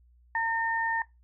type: tone pair together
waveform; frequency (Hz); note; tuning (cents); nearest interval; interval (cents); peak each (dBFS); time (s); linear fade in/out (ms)
sine; 911.1 / 1821; A#5 / A#6; -40 / -41; octave; 1199; -28 / -28; 0.35-1.02; 2
effects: noise-tail reverb RT60 0.2 s tail -21 dB re dry + added 60 Hz sine -57 dBFS peak until 1.23 s